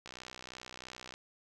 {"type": "click train", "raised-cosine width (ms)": 0.2, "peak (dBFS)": -28, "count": 69, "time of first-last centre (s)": [0.06, 1.139], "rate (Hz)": 63, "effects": []}